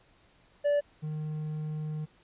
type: tone pair in turn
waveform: triangle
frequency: 580 / 153.62 Hz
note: D5 / D#3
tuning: -22 / -22 cents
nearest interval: octave + major seventh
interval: 2300 cents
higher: first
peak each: -21 / -30 dBFS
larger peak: first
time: 0.64-0.81 / 1.02-2.06 s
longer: second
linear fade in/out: 20 ms
effects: pink hiss -63 dBFS RMS until 2.23 s + resampled to 8000 Hz